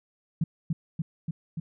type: tone with echo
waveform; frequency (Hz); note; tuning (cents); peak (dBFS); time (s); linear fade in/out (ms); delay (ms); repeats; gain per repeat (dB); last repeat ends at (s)
sine; 162.3; E3; -27; -21; 0.41-0.44; 5; 290; 4; -2; 1.6
effects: none